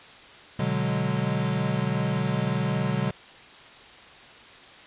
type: chord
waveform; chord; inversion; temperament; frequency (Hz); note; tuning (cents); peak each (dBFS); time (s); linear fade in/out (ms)
square; G# half-diminished seventh; first; equal with one note detuned; 123.47 / 146.83 / 185 / 206.7; B2 / D3 / F#3 / G#3; 0 / 0 / 0 / -8; -30 / -29 / -30 / -32; 0.59-3.11; 5
effects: white hiss -47 dBFS RMS until 4.86 s + resampled to 8000 Hz